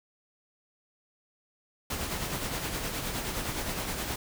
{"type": "noise with tremolo", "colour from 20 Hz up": "pink", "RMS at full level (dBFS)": -32, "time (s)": [1.9, 4.16], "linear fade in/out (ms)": 5, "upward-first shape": "sine", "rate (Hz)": 9.6, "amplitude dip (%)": 40, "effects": []}